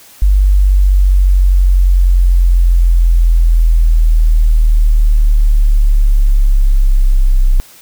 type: linear sweep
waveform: sine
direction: down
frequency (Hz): 49 to 32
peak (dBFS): -5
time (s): 0.22-7.6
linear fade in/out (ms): 0
effects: white hiss -40 dBFS RMS until 7.81 s